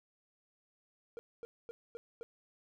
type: tone bursts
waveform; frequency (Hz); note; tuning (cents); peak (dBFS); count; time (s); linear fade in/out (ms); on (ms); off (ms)
triangle; 466.2; A#4; 0; -40; 5; 1.17-2.23; 0; 20; 240
effects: none